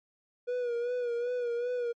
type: tone with vibrato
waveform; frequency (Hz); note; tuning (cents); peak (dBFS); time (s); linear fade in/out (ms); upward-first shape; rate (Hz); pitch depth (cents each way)
triangle; 483.7; B4; -36; -27; 0.47-1.93; 20; sine; 2.6; 48
effects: MP3 32 kbps